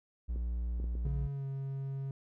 triangle tone, 59 Hz, A#1, 22 cents sharp, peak -30 dBFS, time 0.28-1.28 s, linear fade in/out 20 ms
clicks, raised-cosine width 3 ms, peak -32 dBFS, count 5, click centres 0.36 / 0.8 / 0.842 / 0.953 / 1.066 s
triangle tone with pitch glide, 140 to 136.09 Hz, C#3 to C#3, +18 to -32 cents, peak -33 dBFS, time 1.05-2.11 s, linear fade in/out 2 ms, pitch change -50 cents, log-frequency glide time 1.3-1.46 s
effects none

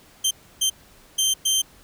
20% pulse tone bursts at uneven times, 3136 Hz, G7, in tune, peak -13 dBFS, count 4, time 0.24-0.31 / 0.61-0.7 / 1.18-1.34 / 1.45-1.62 s, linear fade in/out 10 ms, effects pink hiss -52 dBFS RMS until 1.83 s

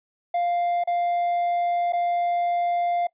triangle tone with dropouts, 698.5 Hz, F5, in tune, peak -19 dBFS, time 0.34-3.07 s, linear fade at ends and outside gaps 5 ms, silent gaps 0.838-0.873 / 1.924-1.932 s, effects noise-tail reverb RT60 0.1 s tail -21 dB re dry + resampled to 8000 Hz

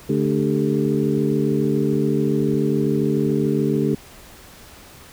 harmonic tone with a mistuned harmonic, 73.42 Hz, D2, in tune, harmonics 2 / 3 / 4 / 5 / 6, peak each -23 / -22 / -23 / -23 / -27 dBFS, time 0.09-3.95 s, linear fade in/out 5 ms, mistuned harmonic 5, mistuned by +120 cents, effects pink hiss -44 dBFS RMS until 5.12 s

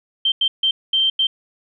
sine tone bursts at uneven times, 3136 Hz, G7, in tune, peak -14 dBFS, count 5, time 0.25-0.32 / 0.41-0.48 / 0.63-0.71 / 0.93-1.1 / 1.19-1.27 s, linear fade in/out 5 ms, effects none

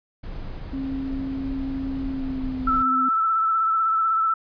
brown noise, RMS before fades -33 dBFS, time 0.23-2.83 s, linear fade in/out 10 ms
sine tone with pitch glide, 268.8 to 257.9 Hz, C4 to C4, +47 to -25 cents, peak -26 dBFS, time 0.73-3.09 s, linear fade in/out 5 ms, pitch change -72 cents, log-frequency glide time 2.07-2.63 s
sine tone with vibrato, 1321 Hz, E6, 3 cents sharp, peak -18 dBFS, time 2.67-4.34 s, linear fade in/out 5 ms, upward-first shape triangle, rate 16 Hz, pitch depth 33 cents each way
effects resampled to 11025 Hz

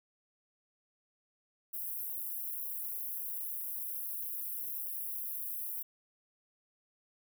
white high-pass noise, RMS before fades -39 dBFS, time 1.73-5.83 s, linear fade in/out 10 ms, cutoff 11000 Hz, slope 48 dB/octave, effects none

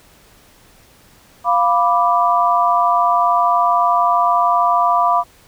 sine chord, B diminished, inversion second, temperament equal, 698.5 / 987.8 / 1174.7 Hz, F5 / B5 / D6, 0 / 0 / 0 cents, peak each -16 dBFS, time 1.44-5.24 s, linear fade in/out 50 ms, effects pink hiss -49 dBFS RMS until 5.47 s

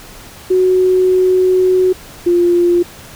sine tone pair in turn, 370 / 349.2 Hz, F#4 / F4, 0 / 0 cents, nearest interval minor second, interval 100 cents, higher first, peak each -8 dBFS, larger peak neither, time 0.5-1.93 / 2.26-2.83 s, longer first, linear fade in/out 10 ms, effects pink hiss -36 dBFS RMS until 3.15 s

